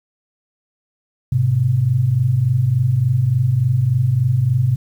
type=tone pair together; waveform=sine; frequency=104.8 / 128.25 Hz; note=G#2 / C3; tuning=+16 / -34 cents; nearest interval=minor third; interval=350 cents; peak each=-19 / -14 dBFS; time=1.32-4.76 s; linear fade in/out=5 ms; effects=8-bit

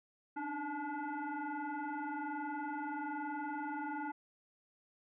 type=tone with frequency modulation; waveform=sine; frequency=278.9 Hz; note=C#4; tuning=11 cents sharp; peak=-37 dBFS; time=0.36-4.12 s; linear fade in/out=10 ms; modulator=579 Hz; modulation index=2; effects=none

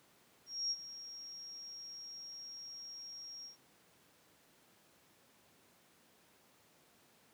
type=tone with ADSR envelope; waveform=sine; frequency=5588 Hz; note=F8; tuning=in tune; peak=-32 dBFS; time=0.46-3.57 s; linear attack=250 ms; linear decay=43 ms; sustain=-14 dB; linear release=120 ms; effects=pink hiss -67 dBFS RMS until 7.33 s + high-pass 150 Hz 12 dB/octave

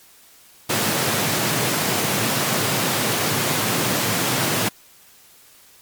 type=high-pass noise; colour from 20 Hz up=pink; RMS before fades=-21 dBFS; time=0.69-4.69 s; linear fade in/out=10 ms; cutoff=100 Hz; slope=96 dB/octave; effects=white hiss -50 dBFS RMS until 5.81 s + MP3 96 kbps

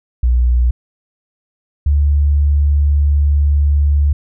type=tone pair in turn; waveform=sine; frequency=60.9 / 72.42 Hz; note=B1 / D2; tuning=-24 / -24 cents; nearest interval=minor third; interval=300 cents; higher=second; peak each=-9 dBFS; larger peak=neither; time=0.23-0.71 / 1.86-4.13 s; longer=second; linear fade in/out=5 ms; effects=none

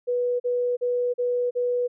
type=tone bursts; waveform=sine; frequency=490 Hz; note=B4; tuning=14 cents flat; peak=-21 dBFS; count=5; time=0.07-1.88 s; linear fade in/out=20 ms; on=330 ms; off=40 ms; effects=none

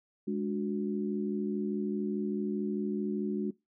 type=tone cluster; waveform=sine; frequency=207.7 / 292.5 / 365.7 Hz; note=G#3 / D4 / F#4; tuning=0 / -7 / -20 cents; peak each=-32 / -36 / -35 dBFS; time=0.27-3.51 s; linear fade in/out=10 ms; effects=noise-tail reverb RT60 0.2 s tail -21 dB re dry

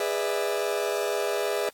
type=chord; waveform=40% pulse; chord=E dominant seventh; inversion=first; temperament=just; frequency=412 / 494.4 / 593.3 / 659.3 Hz; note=G#4 / B4 / D5 / E5; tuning=-14 / +2 / +18 / 0 cents; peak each=-28 / -31 / -31 / -31 dBFS; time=0-1.69 s; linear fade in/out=2 ms; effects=white hiss -59 dBFS RMS until 1.73 s + AAC 64 kbps

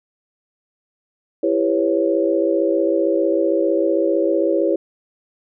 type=chord; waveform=sine; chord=C# half-diminished seventh; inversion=first; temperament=just; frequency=332.6 / 399.1 / 498.9 / 554.4 Hz; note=E4 / G4 / B4 / C#5; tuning=+16 / +31 / +17 / 0 cents; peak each=-19 / -21 / -23 / -20 dBFS; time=1.43-4.76 s; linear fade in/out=5 ms; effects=none

